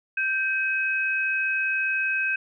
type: tone pair together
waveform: sine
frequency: 1563.2 / 2545 Hz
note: G6 / D#7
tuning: -5 / +39 cents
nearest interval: minor sixth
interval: 844 cents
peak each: -25 dBFS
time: 0.17-2.36 s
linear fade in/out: 5 ms
effects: none